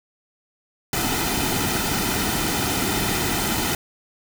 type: noise with comb filter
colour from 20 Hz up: pink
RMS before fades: -23 dBFS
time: 0.93-3.75 s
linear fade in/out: 2 ms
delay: 1.8 ms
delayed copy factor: -0.6
effects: none